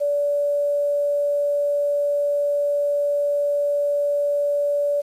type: tone with quantisation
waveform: sine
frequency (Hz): 577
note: D5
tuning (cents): -31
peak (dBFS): -18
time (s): 0-5.02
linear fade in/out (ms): 20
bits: 8
effects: resampled to 32000 Hz